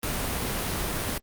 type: noise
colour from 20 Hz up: pink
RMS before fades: -29 dBFS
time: 0.03-1.18 s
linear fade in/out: 2 ms
effects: Opus 32 kbps